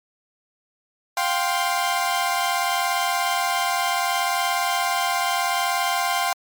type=chord; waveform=sawtooth; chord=F suspended second; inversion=none; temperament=equal with one note detuned; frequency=703.3 / 784 / 1046.5 Hz; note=F5 / G5 / C6; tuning=+12 / 0 / 0 cents; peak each=-21 dBFS; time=1.17-6.33 s; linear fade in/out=2 ms; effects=MP3 96 kbps